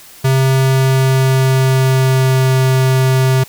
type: tone with pitch glide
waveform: square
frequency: 132.7 to 131.02 Hz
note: C3 to C3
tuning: +25 to +3 cents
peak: -10 dBFS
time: 0.24-3.44 s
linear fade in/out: 10 ms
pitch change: -22 cents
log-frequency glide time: 0.61-2.56 s
effects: white hiss -39 dBFS RMS until 3.48 s